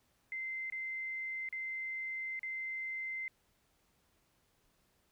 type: tone with dropouts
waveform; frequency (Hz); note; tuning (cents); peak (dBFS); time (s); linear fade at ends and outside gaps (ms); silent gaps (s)
sine; 2076; C7; -14; -37; 0.32-3.28; 1; 0.7-0.723 / 1.489-1.526 / 2.393-2.431
effects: pink hiss -74 dBFS RMS until 5.11 s